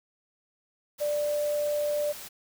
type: tone in noise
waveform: sine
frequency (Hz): 590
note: D5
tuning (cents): +8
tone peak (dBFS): -25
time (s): 1-2.13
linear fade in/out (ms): 20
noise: white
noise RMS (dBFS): -42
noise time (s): 0.98-2.29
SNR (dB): +14
effects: none